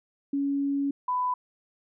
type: tone pair in turn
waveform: sine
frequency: 280 / 997.8 Hz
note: C#4 / B5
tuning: +18 / +17 cents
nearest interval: octave + minor seventh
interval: 2199 cents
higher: second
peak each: -24 dBFS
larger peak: neither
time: 0.33-0.91 / 1.08-1.34 s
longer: first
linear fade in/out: 5 ms
effects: none